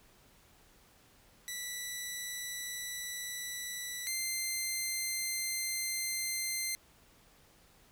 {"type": "tone pair in turn", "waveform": "10% pulse", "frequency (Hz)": [1967, 2084], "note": ["B6", "C7"], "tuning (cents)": [-7, -7], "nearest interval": "minor second", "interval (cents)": 100, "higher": "second", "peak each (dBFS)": [-29, -24], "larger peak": "second", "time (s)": [[1.48, 4.07], [4.07, 6.75]], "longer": "second", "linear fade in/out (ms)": 0, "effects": ["pink hiss -63 dBFS RMS until 7.91 s"]}